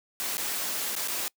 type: noise with dropouts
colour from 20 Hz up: white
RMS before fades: -31 dBFS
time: 0.2-1.28 s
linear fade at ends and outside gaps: 0 ms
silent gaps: 0.37-0.38 / 0.952-0.964 / 1.075-1.083 s
effects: noise-tail reverb RT60 0.1 s tail -25 dB re dry + high-pass 200 Hz 12 dB/octave